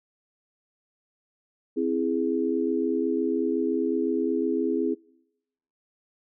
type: chord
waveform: sine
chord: C augmented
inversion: none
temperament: equal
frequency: 261.6 / 329.6 / 415.3 Hz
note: C4 / E4 / G#4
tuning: 0 / 0 / 0 cents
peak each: -27 dBFS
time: 1.76-4.95 s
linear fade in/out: 20 ms
effects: noise-tail reverb RT60 0.9 s tail -26 dB re dry